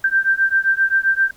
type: beating tone pair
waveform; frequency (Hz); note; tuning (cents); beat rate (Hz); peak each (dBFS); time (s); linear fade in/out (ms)
sine; 1568 / 1575.6; G6 / G6; 0 / +8; 7.6; -17; 0.04-1.31; 5
effects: pink hiss -51 dBFS RMS until 1.36 s